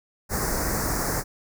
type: band-stop noise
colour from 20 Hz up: pink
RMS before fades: -26 dBFS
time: 0.29-1.24 s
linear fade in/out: 50 ms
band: 2000 to 4900 Hz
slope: 48 dB/octave
effects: none